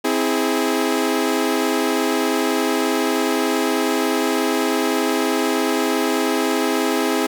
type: chord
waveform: sawtooth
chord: C augmented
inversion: none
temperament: equal with one note detuned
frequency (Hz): 261.6 / 324.9 / 415.3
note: C4 / E4 / G#4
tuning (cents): 0 / -25 / 0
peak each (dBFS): -18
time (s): 0.04-7.27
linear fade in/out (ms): 10
effects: none